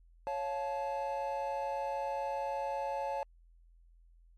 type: chord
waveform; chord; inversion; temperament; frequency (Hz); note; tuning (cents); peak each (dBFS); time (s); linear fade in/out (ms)
triangle; Db augmented; none; equal with one note detuned; 554.4 / 698.5 / 867.4; Db5 / F5 / A5; 0 / 0 / -25; -35 / -40 / -34; 0.27-3.23; 0
effects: added 42 Hz sine -58 dBFS peak until 4.37 s + MP3 64 kbps